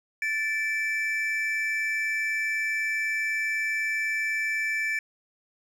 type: tone pair together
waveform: triangle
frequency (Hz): 1760 / 2324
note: A6 / D7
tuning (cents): 0 / -19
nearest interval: perfect fourth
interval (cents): 481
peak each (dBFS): -27 / -26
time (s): 0.22-4.99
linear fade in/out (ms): 2
effects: none